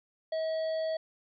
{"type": "harmonic tone with a mistuned harmonic", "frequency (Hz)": 640, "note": "D#5", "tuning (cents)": 49, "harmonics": [1, 3, 5, 7], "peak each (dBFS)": [-29, -48, -50, -49], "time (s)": [0.32, 0.97], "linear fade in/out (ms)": 5, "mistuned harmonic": 5, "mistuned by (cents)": 78, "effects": []}